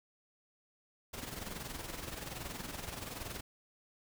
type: noise with amplitude modulation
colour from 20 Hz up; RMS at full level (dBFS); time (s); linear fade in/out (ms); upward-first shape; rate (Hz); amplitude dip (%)
pink; -41; 1.13-3.41; 10; sine; 21.2; 60
effects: none